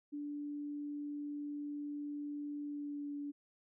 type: tone with pitch glide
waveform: sine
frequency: 291.6 to 288.1 Hz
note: D4 to D4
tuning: -12 to -33 cents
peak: -39 dBFS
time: 0.12-3.32 s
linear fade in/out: 20 ms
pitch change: -21 cents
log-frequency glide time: 2.64-3.15 s
effects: none